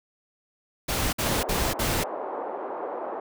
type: noise bursts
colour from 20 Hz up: pink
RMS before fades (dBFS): -26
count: 4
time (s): 0.88-2.039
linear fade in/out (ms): 10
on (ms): 250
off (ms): 53
type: band-pass noise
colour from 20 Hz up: white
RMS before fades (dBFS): -33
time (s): 1.26-3.2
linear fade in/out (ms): 2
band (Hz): 340 to 900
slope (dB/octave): 24
effects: none